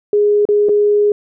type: tone with dropouts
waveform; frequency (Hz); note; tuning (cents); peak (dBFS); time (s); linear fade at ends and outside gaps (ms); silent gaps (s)
sine; 414.3; G#4; -4; -9; 0.13-1.12; 2; 0.453-0.488 / 0.687-0.692
effects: none